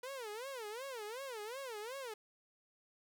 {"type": "tone with vibrato", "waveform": "sawtooth", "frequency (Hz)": 478.8, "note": "A#4", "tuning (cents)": 46, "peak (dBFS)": -39, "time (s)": [0.03, 2.14], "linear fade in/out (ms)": 5, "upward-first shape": "sine", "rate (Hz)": 2.7, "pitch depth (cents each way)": 250, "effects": ["11-bit"]}